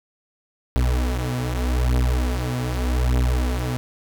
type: beating tone pair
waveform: 35% pulse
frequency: 61.74 / 62.57 Hz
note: B1 / B1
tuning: 0 / +23 cents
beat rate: 0.83 Hz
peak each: -21 / -20 dBFS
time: 0.76-3.77 s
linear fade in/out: 0 ms
effects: none